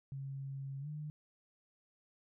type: tone with pitch glide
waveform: sine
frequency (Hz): 136.6 to 150.69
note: C#3 to D3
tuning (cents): -25 to +45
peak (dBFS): -40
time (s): 0.12-1.1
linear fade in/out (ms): 0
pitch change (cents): +170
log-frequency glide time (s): 0.8-0.88
effects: none

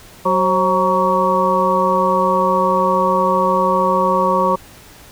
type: harmonic tone with a mistuned harmonic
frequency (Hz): 187.3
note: F#3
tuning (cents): +21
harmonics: 1 / 2 / 3 / 5 / 6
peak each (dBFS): -22 / -22 / -18 / -18 / -17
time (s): 0.25-4.56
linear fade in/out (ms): 10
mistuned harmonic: 3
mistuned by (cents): -72
effects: pink hiss -42 dBFS RMS until 5.11 s

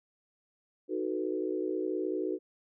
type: chord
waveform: sine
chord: B dominant seventh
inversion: first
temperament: equal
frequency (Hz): 311.1 / 370 / 440 / 493.9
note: D#4 / F#4 / A4 / B4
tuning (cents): 0 / 0 / 0 / 0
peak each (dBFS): -35 / -33 / -37 / -39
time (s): 0.88-2.39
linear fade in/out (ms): 50
effects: none

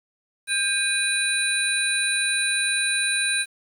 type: tone cluster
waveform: sine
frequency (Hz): 1594 / 2471 / 3951 / 9240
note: G6 / D#7 / B7 / D9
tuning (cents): +28 / -13 / 0 / -29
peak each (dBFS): -26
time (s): 0.47-3.46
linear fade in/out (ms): 50
effects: 8-bit

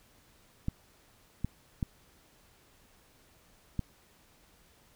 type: clicks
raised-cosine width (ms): 5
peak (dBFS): -18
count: 4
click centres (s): 0.684 / 1.446 / 1.828 / 3.793
effects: pink hiss -63 dBFS RMS until 4.95 s

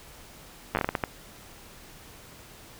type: slowing click train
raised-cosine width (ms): 0.5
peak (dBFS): -10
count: 9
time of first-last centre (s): 0.75-1.038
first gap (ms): 9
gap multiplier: 1.38
effects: pink hiss -49 dBFS RMS until 2.79 s

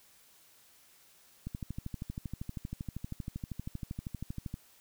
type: click train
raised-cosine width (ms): 5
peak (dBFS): -25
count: 40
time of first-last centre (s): 1.47-4.541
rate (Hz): 12.7
effects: white hiss -62 dBFS RMS until 4.8 s

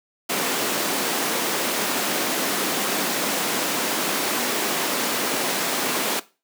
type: high-pass noise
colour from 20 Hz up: pink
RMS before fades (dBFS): -24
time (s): 0.29-6.2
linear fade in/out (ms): 10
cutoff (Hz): 220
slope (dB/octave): 24
effects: noise-tail reverb RT60 0.3 s tail -18 dB re dry

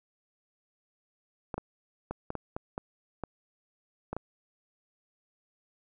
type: clicks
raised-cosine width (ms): 1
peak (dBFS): -20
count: 10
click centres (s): 1.542 / 1.58 / 2.11 / 2.304 / 2.353 / 2.565 / 2.779 / 3.237 / 4.13 / 4.166
effects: none

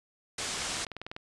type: low-pass noise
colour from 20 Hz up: white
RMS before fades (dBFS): -35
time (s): 0.38-0.85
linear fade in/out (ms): 5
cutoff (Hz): 8200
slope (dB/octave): 24
type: click train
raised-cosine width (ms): 0.3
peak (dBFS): -23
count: 12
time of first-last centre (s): 0.62-1.165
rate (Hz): 20.2
effects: resampled to 24000 Hz

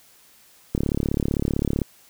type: click train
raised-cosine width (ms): 3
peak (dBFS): -9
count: 39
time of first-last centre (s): 0.75-1.817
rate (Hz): 35.6
effects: white hiss -54 dBFS RMS until 2.09 s

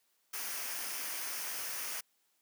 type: noise with comb filter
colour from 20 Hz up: white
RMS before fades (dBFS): -39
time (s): 0.33-2.01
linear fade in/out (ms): 10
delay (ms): 0.26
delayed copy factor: -0.5
effects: white hiss -75 dBFS RMS until 2.41 s + high-pass 200 Hz 12 dB/octave

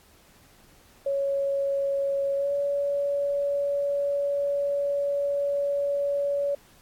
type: tone with pitch glide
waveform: sine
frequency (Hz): 555 to 567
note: C#5 to C#5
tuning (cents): +2 to +39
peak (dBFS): -23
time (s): 1.06-6.55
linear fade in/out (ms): 5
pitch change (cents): +37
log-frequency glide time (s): 2.36-2.52
effects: pink hiss -57 dBFS RMS until 6.81 s + AAC 64 kbps

